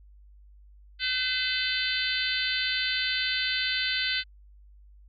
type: harmonic tone with a mistuned harmonic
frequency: 509 Hz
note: C5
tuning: 48 cents flat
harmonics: 3 / 4 / 5 / 6 / 7 / 8 / 9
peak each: -32 / -33 / -35 / -33 / -33 / -33 / -35 dBFS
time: 0.99-4.24 s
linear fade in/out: 50 ms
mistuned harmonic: 5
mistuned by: +37 cents
effects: added 50 Hz sine -50 dBFS peak until 5.08 s